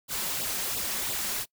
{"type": "noise with flanger", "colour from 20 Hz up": "white", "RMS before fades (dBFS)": -31, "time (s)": [0.08, 1.46], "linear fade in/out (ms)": 50, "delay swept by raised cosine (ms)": [0.23, 5.43], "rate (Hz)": 2.9, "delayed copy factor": 0.7, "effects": ["noise-tail reverb RT60 0.1 s tail -24 dB re dry"]}